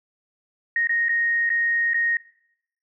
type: tone with dropouts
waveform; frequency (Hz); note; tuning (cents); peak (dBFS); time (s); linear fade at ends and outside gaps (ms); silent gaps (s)
sine; 1864.7; A#6; 0; -19; 0.76-2.17; 2; 0.872-0.893 / 1.085-1.092 / 1.493-1.501 / 1.935-1.943
effects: noise-tail reverb RT60 0.7 s tail -19 dB re dry